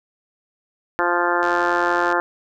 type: harmonic tone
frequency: 174.61 Hz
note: F3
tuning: in tune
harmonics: 2 / 3 / 4 / 5 / 6 / 7 / 8 / 9 / 10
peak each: -24 / -26 / -26 / -24 / -25 / -28 / -24 / -28 / -28 dBFS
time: 0.99-2.2 s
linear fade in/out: 0 ms
type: click train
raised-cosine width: 0.2 ms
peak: -17 dBFS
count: 64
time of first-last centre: 1.43-2.125 s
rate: 90.7 Hz
effects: none